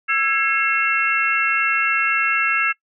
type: tone cluster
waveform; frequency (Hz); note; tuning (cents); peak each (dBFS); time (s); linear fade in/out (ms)
sine; 1329 / 1654 / 2159 / 2702; E6 / G#6 / C#7 / E7; +14 / -8 / -46 / +42; -22; 0.08-2.73; 20
effects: noise-tail reverb RT60 0.1 s tail -21 dB re dry